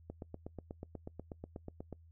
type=click train; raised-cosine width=2 ms; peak=-30 dBFS; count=16; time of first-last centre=0.1-1.927 s; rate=8.21 Hz; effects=noise-tail reverb RT60 0.1 s tail -24 dB re dry + added 82 Hz sine -57 dBFS peak until 2.11 s